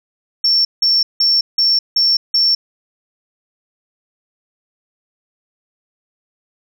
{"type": "tone bursts", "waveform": "sine", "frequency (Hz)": 5440, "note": "F8", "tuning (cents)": -46, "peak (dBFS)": -9, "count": 6, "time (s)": [0.44, 2.55], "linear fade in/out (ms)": 5, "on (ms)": 210, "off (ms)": 170, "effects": ["tanh soft clip ceiling -7 dBFS"]}